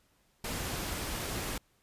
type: noise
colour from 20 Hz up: pink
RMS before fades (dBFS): -36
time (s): 0.44-1.58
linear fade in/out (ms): 5
effects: pink hiss -70 dBFS RMS until 1.82 s + resampled to 32000 Hz